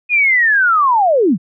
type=linear sweep; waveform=sine; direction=down; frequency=2488 to 144 Hz; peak=-9 dBFS; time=0.09-1.38 s; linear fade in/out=50 ms; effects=none